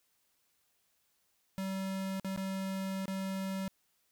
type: tone with dropouts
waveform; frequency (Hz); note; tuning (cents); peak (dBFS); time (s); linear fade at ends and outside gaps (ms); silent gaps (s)
square; 191.9; G3; -37; -35; 1.58-3.68; 0; 2.198-2.246 / 2.362-2.375 / 3.056-3.08
effects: white hiss -75 dBFS RMS until 4.11 s